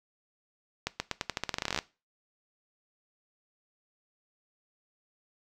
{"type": "accelerating click train", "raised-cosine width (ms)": 0.2, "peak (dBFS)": -12, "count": 19, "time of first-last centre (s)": [0.87, 1.788], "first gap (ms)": 130, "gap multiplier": 0.87, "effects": ["noise-tail reverb RT60 0.3 s tail -19 dB re dry"]}